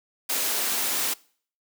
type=high-pass noise; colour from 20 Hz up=white; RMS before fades=-26 dBFS; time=0.29-1.14 s; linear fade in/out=10 ms; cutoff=210 Hz; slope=24 dB/octave; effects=noise-tail reverb RT60 0.5 s tail -23 dB re dry